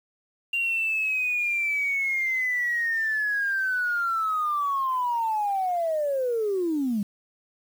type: linear sweep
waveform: sine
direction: down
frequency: 2782 to 193.6 Hz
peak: -22 dBFS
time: 0.53-7.03 s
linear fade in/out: 5 ms
effects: tanh soft clip ceiling -18 dBFS + 8-bit